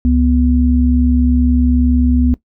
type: tone pair together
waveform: sine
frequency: 69.24 / 246.9 Hz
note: C#2 / B3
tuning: -1 / 0 cents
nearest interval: octave + minor seventh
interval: 2201 cents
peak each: -12 dBFS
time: 0.05-2.34 s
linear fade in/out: 0 ms
effects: noise-tail reverb RT60 0.1 s tail -18 dB re dry